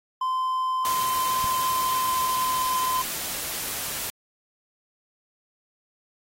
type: tone with pitch glide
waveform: triangle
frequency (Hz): 1032 to 1024.9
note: C6 to C6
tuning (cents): -24 to -36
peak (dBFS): -21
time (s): 0.21-3.02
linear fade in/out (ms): 5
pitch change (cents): -12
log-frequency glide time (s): 1.84-2.62
type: noise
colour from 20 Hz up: white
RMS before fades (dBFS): -31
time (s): 0.85-4.1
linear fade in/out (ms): 0
type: click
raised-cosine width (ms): 5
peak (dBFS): -25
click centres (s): 1.443
effects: AAC 48 kbps